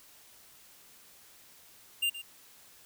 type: tone with echo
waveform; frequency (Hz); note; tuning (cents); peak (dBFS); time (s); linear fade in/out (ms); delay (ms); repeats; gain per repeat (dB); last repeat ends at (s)
square; 2794; F7; 0; -27; 2.02-2.1; 10; 120; 1; -13; 2.22
effects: white hiss -57 dBFS RMS until 2.85 s